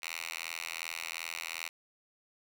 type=tone with high-pass filter; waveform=5% pulse; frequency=82.7 Hz; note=E2; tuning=6 cents sharp; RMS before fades=-40 dBFS; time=0.02-1.69 s; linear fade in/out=10 ms; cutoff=2100 Hz; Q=1.6; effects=none